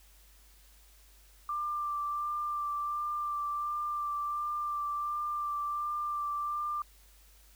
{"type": "tone with vibrato", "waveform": "sine", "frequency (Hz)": 1183, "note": "D6", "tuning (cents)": 12, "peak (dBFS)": -31, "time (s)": [1.49, 6.82], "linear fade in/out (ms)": 2, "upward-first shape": "sine", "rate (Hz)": 1.4, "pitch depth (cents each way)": 16, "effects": ["added 50 Hz sine -58 dBFS peak until 7.55 s", "white hiss -62 dBFS RMS until 7.55 s"]}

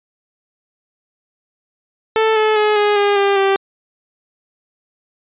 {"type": "tone with pitch steps", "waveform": "sawtooth", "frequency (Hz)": [441.1, 432.3, 423.6, 415.1, 406.8, 398.7, 390.7], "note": ["A4", "A4", "G#4", "G#4", "G#4", "G4", "G4"], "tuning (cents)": [4, -31, 34, -1, -36, 29, -6], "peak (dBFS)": -8, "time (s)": [2.16, 3.56], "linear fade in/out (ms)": 0, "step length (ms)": 200, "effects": ["resampled to 8000 Hz"]}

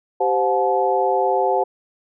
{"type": "tone cluster", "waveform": "sine", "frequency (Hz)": [388.9, 518, 722, 862], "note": ["G4", "C5", "F#5", "A5"], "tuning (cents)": [-14, -17, -43, -36], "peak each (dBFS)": [-22, -21, -21, -21], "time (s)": [0.2, 1.64], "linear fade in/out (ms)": 10, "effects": []}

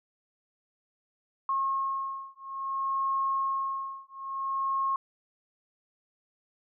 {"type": "beating tone pair", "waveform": "sine", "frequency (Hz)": [1082, 1082.58], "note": ["C#6", "C#6"], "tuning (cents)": [-42, -41], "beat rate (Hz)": 0.58, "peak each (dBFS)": -31, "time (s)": [1.49, 4.96], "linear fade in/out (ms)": 2, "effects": []}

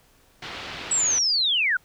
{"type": "low-pass noise", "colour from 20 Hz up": "white", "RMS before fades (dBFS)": -36, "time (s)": [0.42, 1.19], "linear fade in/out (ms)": 5, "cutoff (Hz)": 3900, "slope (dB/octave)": 24}
{"type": "linear sweep", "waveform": "sine", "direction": "down", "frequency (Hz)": [7902, 1398], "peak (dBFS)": -19, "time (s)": [0.91, 1.77], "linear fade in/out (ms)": 5}
{"effects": ["pink hiss -59 dBFS RMS until 1.84 s"]}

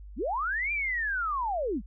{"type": "linear two-way sweep", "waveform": "sine", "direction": "up then down", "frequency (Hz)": [170, 2407, 170], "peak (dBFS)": -27, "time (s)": [0.16, 1.82], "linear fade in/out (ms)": 50, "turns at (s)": 0.72, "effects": ["added 50 Hz sine -42 dBFS peak until 1.86 s"]}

